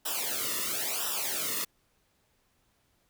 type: noise with flanger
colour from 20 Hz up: white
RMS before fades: -32 dBFS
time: 0.05-1.65 s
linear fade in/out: 10 ms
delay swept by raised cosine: 0.45 to 1.29 ms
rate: 0.98 Hz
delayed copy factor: -1
effects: pink hiss -71 dBFS RMS until 3.09 s